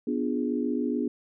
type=chord; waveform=sine; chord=B diminished seventh; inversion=none; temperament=equal; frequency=246.9 / 293.7 / 349.2 / 415.3 Hz; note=B3 / D4 / F4 / Ab4; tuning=0 / 0 / 0 / 0 cents; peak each=-28 / -30 / -34 / -33 dBFS; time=0.07-1.08 s; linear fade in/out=5 ms; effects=none